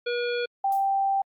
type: harmonic tone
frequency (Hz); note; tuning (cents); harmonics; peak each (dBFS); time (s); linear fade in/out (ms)
482; B4; -42; 1 / 3 / 5 / 7 / 9; -26 / -33 / -36 / -38 / -41; 0.06-0.46; 10
type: tone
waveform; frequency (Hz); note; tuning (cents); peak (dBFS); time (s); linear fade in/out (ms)
sine; 784; G5; 0; -21; 0.64-1.22; 5
type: noise with exponential decay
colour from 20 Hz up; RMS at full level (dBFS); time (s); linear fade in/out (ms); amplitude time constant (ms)
violet; -39; 0.72-0.92; 1; 43
effects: AAC 64 kbps

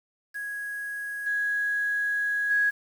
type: tone with level steps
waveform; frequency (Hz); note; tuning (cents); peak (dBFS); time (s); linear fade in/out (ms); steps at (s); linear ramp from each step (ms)
sine; 1661.2; G#6; 0; -31 / -24 / -20; 0.34-2.71; 20; 1.26 / 2.5; 10
effects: 8-bit

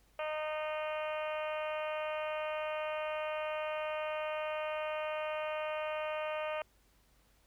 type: harmonic tone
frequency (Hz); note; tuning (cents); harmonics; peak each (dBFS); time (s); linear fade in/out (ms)
307.6; D#4; -20; 2 / 3 / 4 / 5 / 6 / 7 / 8 / 9 / 10; -36 / -44 / -43 / -49 / -51 / -50 / -47 / -49 / -53; 0.19-6.62; 2
effects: added 50 Hz sine -68 dBFS peak until 7.46 s + pink hiss -70 dBFS RMS until 7.46 s

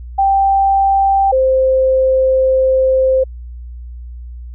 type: tone pair in turn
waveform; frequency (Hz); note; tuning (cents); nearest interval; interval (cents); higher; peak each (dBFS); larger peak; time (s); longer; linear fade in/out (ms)
sine; 784 / 523.3; G5 / C5; 0 / 0; perfect fifth; 700; first; -9; neither; 0.18-1.32 / 1.32-3.24; second; 10
effects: added 60 Hz sine -27 dBFS peak until 4.54 s

